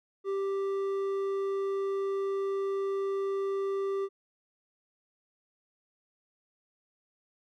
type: tone with hard clipping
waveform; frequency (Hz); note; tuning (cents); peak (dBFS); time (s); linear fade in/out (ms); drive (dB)
sine; 392; G4; 0; -30; 0.24-4.09; 50; 6
effects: none